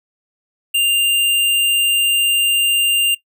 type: tone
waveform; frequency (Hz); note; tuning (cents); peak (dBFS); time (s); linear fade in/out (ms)
square; 2794; F7; 0; -13; 0.74-3.15; 10
effects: noise-tail reverb RT60 0.1 s tail -18 dB re dry